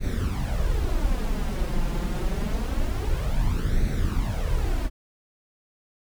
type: noise with flanger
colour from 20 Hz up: brown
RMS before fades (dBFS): -24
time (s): 0-4.9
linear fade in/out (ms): 50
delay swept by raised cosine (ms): 0.49 to 5.79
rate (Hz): 0.26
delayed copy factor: +0.65
effects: none